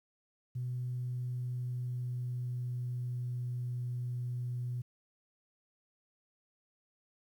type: tone with pitch glide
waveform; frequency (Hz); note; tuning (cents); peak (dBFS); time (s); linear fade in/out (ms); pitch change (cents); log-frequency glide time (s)
sine; 124.5 to 122.86; B2 to B2; +14 to -9; -33; 0.55-4.82; 10; -23; 0.7-3.92
effects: tanh soft clip ceiling -29 dBFS + 11-bit